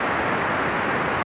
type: low-pass noise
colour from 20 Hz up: white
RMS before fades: -23 dBFS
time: 0-1.23 s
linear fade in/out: 5 ms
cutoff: 1900 Hz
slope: 24 dB/octave
effects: high-pass 100 Hz 12 dB/octave + resampled to 8000 Hz